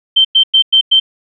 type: tone bursts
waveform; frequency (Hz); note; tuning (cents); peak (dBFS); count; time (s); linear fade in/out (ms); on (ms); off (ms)
sine; 3119; G7; -9; -5; 5; 0.16-1; 10; 88; 100
effects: none